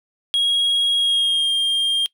triangle tone with pitch glide, 3294 to 3209 Hz, G#7 to G7, -15 to +40 cents, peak -14 dBFS, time 0.34-2.06 s, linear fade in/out 0 ms, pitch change -45 cents, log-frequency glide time 0.96-1.52 s, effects noise-tail reverb RT60 0.1 s tail -21 dB re dry

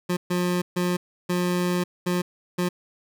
25% pulse tone bursts at uneven times, 178.2 Hz, F3, 35 cents sharp, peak -18 dBFS, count 6, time 0.09-0.17 / 0.3-0.62 / 0.76-0.97 / 1.29-1.84 / 2.06-2.22 / 2.58-2.69 s, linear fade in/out 10 ms, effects none

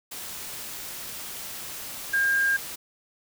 sine tone in noise, 1609 Hz, G6, 45 cents sharp, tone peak -20 dBFS, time 2.13-2.57 s, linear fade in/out 10 ms, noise white, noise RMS -37 dBFS, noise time 0.11-2.76 s, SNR +14 dB, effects none

